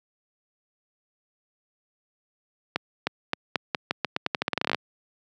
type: accelerating click train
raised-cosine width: 0.3 ms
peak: -7 dBFS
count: 21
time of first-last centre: 2.76-4.747 s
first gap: 310 ms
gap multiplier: 0.85
effects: high-pass 150 Hz 12 dB/octave